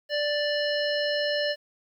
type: harmonic tone with a mistuned harmonic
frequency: 587.3 Hz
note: D5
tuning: in tune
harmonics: 1 / 3 / 5 / 7 / 9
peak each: -26 / -31 / -33 / -34 / -36 dBFS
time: 0.09-1.56 s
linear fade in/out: 50 ms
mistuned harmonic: 7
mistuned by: +32 cents
effects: 10-bit